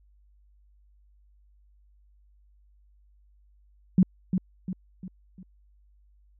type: tone with echo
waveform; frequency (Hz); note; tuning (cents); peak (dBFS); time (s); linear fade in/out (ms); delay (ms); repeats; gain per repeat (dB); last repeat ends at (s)
sine; 185; F#3; 0; -14; 3.98-4.03; 2; 350; 4; -7; 5.43
effects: added 50 Hz sine -57 dBFS peak until 6.39 s